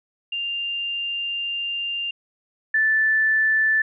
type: tone pair in turn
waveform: sine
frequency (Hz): 2794 / 1756.7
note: F7 / A6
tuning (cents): 0 / -3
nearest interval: minor sixth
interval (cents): 803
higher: first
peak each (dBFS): -24 / -16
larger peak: second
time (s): 0.32-2.11 / 2.74-3.82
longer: first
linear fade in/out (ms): 5
effects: none